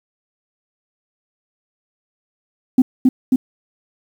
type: tone with echo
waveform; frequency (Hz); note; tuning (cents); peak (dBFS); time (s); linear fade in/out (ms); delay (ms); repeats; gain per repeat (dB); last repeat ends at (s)
sine; 257.1; C4; -30; -5; 2.78-2.82; 5; 270; 2; -2; 3.36
effects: tanh soft clip ceiling -3 dBFS + 7-bit